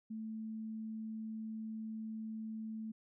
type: tone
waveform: sine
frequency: 220 Hz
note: A3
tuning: in tune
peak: -40 dBFS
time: 0.1-2.92 s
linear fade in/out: 10 ms
effects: none